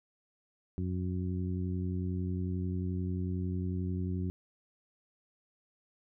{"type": "harmonic tone", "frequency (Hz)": 91.2, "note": "F#2", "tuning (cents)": -24, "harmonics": [1, 2, 3, 4], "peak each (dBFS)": [-33, -36, -41, -44], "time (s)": [0.78, 4.3], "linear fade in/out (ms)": 0, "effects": []}